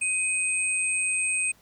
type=tone pair together; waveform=sine; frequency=2515 / 8459 Hz; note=D#7 / C9; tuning=+18 / +18 cents; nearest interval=octave + major sixth; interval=2100 cents; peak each=-26 dBFS; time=0.01-1.52 s; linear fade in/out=10 ms; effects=pink hiss -59 dBFS RMS until 1.61 s